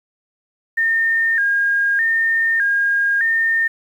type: tone with vibrato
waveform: sine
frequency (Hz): 1718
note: A6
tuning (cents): -42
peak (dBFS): -14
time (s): 0.77-3.68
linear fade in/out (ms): 10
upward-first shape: square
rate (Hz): 0.82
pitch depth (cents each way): 99
effects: 8-bit